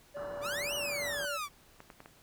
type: tone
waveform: triangle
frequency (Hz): 577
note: D5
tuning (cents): -31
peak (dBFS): -36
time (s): 0.14-1.38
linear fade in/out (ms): 20
type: low-pass noise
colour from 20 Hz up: white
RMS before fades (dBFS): -46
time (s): 0.16-1.26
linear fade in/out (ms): 10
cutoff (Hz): 1500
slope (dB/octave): 48
type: exponential two-way sweep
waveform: sawtooth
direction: up then down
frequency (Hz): 1113 to 3010 to 1113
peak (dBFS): -31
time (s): 0.41-1.49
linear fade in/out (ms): 50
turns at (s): 0.74
type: clicks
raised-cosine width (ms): 0.5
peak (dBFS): -33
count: 4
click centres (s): 1.804 / 1.902 / 2.004 / 2.059
effects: pink hiss -61 dBFS RMS until 2.22 s